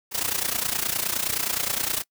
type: noise with amplitude modulation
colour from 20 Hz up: white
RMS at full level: -23 dBFS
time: 0.11-2.04 s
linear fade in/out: 50 ms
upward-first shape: sine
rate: 29.6 Hz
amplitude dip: 80%
effects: noise-tail reverb RT60 0.1 s tail -25 dB re dry